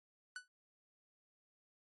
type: tone with exponential decay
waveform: 45% pulse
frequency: 1487 Hz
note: F#6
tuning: 8 cents sharp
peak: -40 dBFS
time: 0.36-0.48 s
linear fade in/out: 1 ms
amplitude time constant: 24 ms
effects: MP3 48 kbps